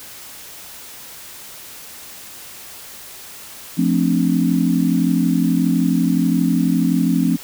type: chord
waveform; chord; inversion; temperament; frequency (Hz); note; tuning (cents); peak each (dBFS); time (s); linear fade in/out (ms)
sine; D minor seventh; first; equal; 174.61 / 220 / 261.6 / 293.7; F3 / A3 / C4 / D4; 0 / 0 / 0 / 0; -18 / -21 / -18 / -22; 3.77-7.37; 20
effects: white hiss -37 dBFS RMS until 7.43 s